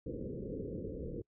white low-pass noise, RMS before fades -41 dBFS, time 0.06-1.22 s, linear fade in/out 5 ms, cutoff 520 Hz, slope 96 dB/octave, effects noise-tail reverb RT60 0.1 s tail -26 dB re dry

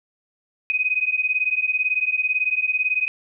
sine beating tone pair, 2499 / 2517 Hz, D#7 / D#7, +7 / +19 cents, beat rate 18 Hz, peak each -22 dBFS, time 0.7-3.08 s, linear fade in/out 0 ms, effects none

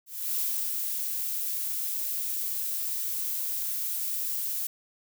violet noise with ADSR envelope, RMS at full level -28 dBFS, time 0.06-4.67 s, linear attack 300 ms, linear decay 360 ms, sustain -3 dB, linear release 4 ms, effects none

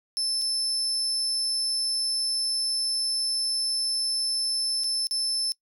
35% pulse tone with dropouts, 5274 Hz, E8, in tune, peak -22 dBFS, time 0.17-5.52 s, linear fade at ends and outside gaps 0 ms, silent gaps 0.415-0.419 / 4.836-4.842 / 5.07-5.11 s, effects noise-tail reverb RT60 0.1 s tail -23 dB re dry

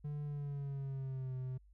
triangle tone with pitch glide, 147 to 128.71 Hz, D3 to C3, +2 to -28 cents, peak -36 dBFS, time 0.04-1.58 s, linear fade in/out 10 ms, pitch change -230 cents, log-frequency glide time 0.24-1.36 s, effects added 50 Hz sine -60 dBFS peak until 1.73 s

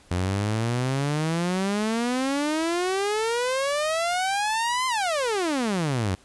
sawtooth exponential two-way sweep, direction up then down, 87.31 to 1047 to 87.31 Hz, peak -19 dBFS, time 0.11-6.15 s, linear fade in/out 0 ms, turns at 4.87 s, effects pink hiss -55 dBFS RMS until 6.24 s + resampled to 24000 Hz

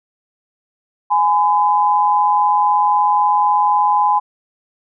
sine tone pair together, 833.8 / 1010 Hz, G#5 / B5, +7 / +39 cents, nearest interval minor third, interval 332 cents, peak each -14 dBFS, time 1.1-4.2 s, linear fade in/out 20 ms, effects none

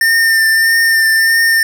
square tone with vibrato, 1805 Hz, A6, 44 cents sharp, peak -9 dBFS, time 0.01-1.63 s, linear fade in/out 2 ms, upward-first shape triangle, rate 1.6 Hz, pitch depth 23 cents each way, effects none

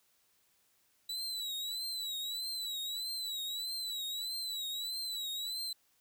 40% pulse tone with vibrato, 3943 Hz, B7, 4 cents flat, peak -35 dBFS, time 1.09-5.73 s, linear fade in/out 5 ms, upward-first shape triangle, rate 1.6 Hz, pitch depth 100 cents each way, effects white hiss -72 dBFS RMS until 6 s

